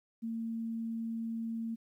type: tone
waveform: sine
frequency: 227.4 Hz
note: A#3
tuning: 43 cents flat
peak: -34 dBFS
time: 0.22-1.76 s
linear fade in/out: 20 ms
effects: 12-bit